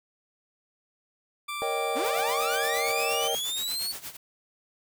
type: tone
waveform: 20% pulse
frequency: 1174.7 Hz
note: D6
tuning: in tune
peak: -27 dBFS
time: 1.48-3.28 s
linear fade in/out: 10 ms
type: chord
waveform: triangle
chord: Eb dominant seventh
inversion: second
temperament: equal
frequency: 466.2 / 554.4 / 622.3 / 784 Hz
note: Bb4 / Db5 / Eb5 / G5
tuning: 0 / 0 / 0 / 0 cents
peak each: -30 / -33 / -32 / -30 dBFS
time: 1.62-3.35 s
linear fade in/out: 0 ms
type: linear sweep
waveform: sawtooth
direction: up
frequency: 220.4 to 4496 Hz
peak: -26 dBFS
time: 1.95-3.93 s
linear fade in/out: 20 ms
type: noise with tremolo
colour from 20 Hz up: white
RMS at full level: -37 dBFS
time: 2.04-4.17 s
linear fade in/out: 10 ms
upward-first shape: sine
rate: 8.5 Hz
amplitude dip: 80%
effects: none